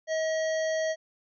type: harmonic tone with a mistuned harmonic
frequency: 636 Hz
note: D#5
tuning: 38 cents sharp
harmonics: 1 / 3 / 5 / 7 / 9 / 10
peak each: -26 / -35 / -44 / -46 / -44 / -46 dBFS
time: 0.07-0.96 s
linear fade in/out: 50 ms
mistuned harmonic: 5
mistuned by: +32 cents
effects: none